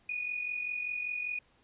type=tone with amplitude modulation; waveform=sine; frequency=2465 Hz; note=D#7; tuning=17 cents flat; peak=-30 dBFS; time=0.09-1.39 s; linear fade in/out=5 ms; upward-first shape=sine; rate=45.1 Hz; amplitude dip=60%; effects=pink hiss -67 dBFS RMS until 1.63 s + resampled to 8000 Hz